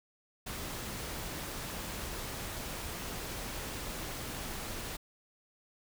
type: noise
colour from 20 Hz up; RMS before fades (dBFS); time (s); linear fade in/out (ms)
pink; -40; 0.46-4.97; 10
effects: none